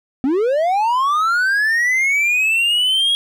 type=linear sweep; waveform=triangle; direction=up; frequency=246.9 to 3315 Hz; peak=-12 dBFS; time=0.24-3.15 s; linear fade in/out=0 ms; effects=none